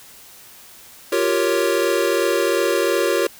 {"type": "chord", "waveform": "square", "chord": "G half-diminished seventh", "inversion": "third", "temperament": "equal", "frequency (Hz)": [349.2, 392, 466.2, 554.4], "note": ["F4", "G4", "Bb4", "Db5"], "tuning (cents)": [0, 0, 0, 0], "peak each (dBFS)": -23, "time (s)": [1.12, 3.27], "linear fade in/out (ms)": 5, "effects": ["white hiss -44 dBFS RMS until 3.39 s"]}